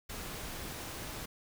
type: noise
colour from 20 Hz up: pink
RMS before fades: -42 dBFS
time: 0.09-1.26 s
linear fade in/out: 10 ms
effects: none